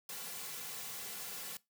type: noise with comb filter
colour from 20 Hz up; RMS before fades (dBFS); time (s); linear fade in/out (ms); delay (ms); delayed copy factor
white; -44; 0.09-1.57; 2; 3.2; -0.7
effects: noise-tail reverb RT60 0.2 s tail -20 dB re dry + high-pass 150 Hz 12 dB/octave